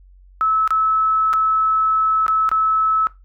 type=tone with dropouts; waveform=sine; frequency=1300 Hz; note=E6; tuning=24 cents flat; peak=-14 dBFS; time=0.41-3.07 s; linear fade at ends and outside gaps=0 ms; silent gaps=0.676-0.706 / 1.331-1.336 / 2.265-2.281 / 2.491-2.515 s; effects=noise-tail reverb RT60 0.2 s tail -18 dB re dry + added 46 Hz sine -44 dBFS peak until 3.24 s